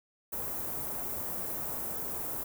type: band-stop noise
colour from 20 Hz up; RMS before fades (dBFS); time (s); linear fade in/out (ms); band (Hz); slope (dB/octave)
white; -36; 0.32-2.44; 10; 860 to 16000; 12
effects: none